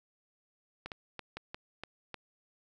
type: clicks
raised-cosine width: 0.3 ms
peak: -24 dBFS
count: 7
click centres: 0.86 / 0.918 / 1.193 / 1.37 / 1.545 / 1.836 / 2.143 s
effects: none